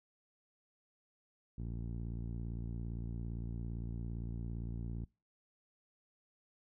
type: tone with low-pass filter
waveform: 10% pulse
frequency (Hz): 57.6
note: A#1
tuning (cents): -20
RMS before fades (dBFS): -41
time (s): 1.58-5.05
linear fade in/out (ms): 5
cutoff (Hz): 180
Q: 0.54
effects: noise-tail reverb RT60 0.3 s tail -26 dB re dry